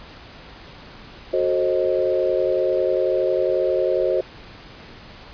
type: chord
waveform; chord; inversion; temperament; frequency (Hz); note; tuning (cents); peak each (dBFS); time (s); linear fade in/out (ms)
sine; F# diminished seventh; none; equal with one note detuned; 370 / 440 / 530.2 / 622.3; F#4 / A4 / C5 / Eb5; 0 / 0 / +23 / 0; -22 / -27 / -21 / -24; 1.33-4.21; 5
effects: pink hiss -42 dBFS RMS until 5.33 s + resampled to 11025 Hz